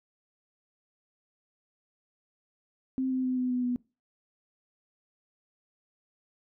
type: tone with pitch steps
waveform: sine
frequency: 261.6 / 258.4 / 255.3 / 252.3 / 249.2 / 246.2 Hz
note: C4 / C4 / C4 / B3 / B3 / B3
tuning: 0 / -21 / -42 / +37 / +16 / -5 cents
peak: -26 dBFS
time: 2.98-3.76 s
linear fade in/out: 0 ms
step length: 130 ms
effects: noise-tail reverb RT60 0.3 s tail -23 dB re dry